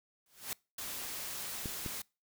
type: noise with exponential growth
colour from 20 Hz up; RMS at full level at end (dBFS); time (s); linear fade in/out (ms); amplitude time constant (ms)
white; -35; 0.26-0.53; 2; 58
type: noise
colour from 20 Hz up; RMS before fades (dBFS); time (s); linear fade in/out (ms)
white; -41; 0.78-2.02; 5
type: clicks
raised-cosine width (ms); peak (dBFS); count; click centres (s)
3; -26; 2; 1.658 / 1.862
effects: noise-tail reverb RT60 0.3 s tail -25 dB re dry